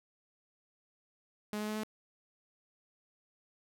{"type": "tone with pitch steps", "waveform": "sawtooth", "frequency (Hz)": [210.3, 212.1, 214, 215.8], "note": ["G#3", "G#3", "A3", "A3"], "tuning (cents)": [22, 37, -48, -33], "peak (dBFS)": -31, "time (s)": [1.53, 1.834], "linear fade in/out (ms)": 0, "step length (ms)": 76, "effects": []}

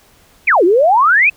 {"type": "exponential two-way sweep", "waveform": "sine", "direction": "down then up", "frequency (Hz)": [2626, 328.9, 2626], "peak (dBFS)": -7, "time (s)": [0.47, 1.3], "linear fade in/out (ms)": 10, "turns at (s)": 0.64, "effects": ["pink hiss -49 dBFS RMS until 1.36 s"]}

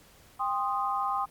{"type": "tone cluster", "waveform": "sine", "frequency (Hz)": [796, 1048, 1242], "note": ["G5", "C6", "D#6"], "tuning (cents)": [26, 2, -3], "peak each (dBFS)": -31, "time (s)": [0.39, 1.26], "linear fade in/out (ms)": 20, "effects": ["pink hiss -57 dBFS RMS until 1.3 s", "Opus 48 kbps"]}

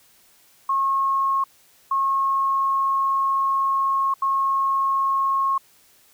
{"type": "tone bursts at uneven times", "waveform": "sine", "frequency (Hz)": 1086, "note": "C#6", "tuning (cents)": -36, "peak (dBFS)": -18, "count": 3, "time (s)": [[0.69, 1.44], [1.91, 4.14], [4.22, 5.58]], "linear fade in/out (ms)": 5, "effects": ["white hiss -56 dBFS RMS until 6.13 s"]}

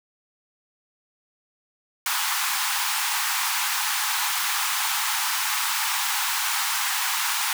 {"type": "high-pass noise", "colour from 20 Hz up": "pink", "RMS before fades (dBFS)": -25, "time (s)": [2.06, 7.53], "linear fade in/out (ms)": 2, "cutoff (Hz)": 800, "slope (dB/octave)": 96, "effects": []}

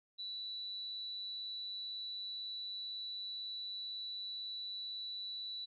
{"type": "tone with amplitude modulation", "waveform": "sine", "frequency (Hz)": 3951, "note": "B7", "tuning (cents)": 0, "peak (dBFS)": -39, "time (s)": [0.18, 5.66], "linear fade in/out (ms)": 20, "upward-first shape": "sine", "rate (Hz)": 202, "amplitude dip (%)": 35, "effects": []}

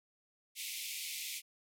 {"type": "band-pass noise", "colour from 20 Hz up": "pink", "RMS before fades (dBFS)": -42, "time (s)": [0.55, 1.42], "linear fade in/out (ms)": 50, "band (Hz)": [2100, 16000], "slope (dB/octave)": 96, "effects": []}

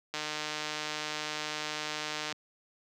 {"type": "click train", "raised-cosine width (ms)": 0.2, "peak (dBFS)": -17, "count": 333, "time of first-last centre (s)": [0.14, 2.324], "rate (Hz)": 152, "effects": ["high-pass 200 Hz 12 dB/octave"]}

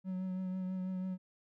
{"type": "tone with vibrato", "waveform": "triangle", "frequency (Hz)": 185.9, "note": "F#3", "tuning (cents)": 8, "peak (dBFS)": -33, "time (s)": [0.04, 1.18], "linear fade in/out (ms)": 50, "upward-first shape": "triangle", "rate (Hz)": 6.1, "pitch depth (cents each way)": 25, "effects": []}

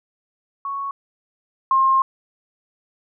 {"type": "tone pair in turn", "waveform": "sine", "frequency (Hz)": [1108.7, 1064.9], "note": ["C#6", "C6"], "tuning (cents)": [0, 30], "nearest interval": "minor second", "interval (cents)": 70, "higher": "first", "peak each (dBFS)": [-24, -13], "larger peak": "second", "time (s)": [[0.65, 0.91], [1.71, 2.02]], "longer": "second", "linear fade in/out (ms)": 2, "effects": []}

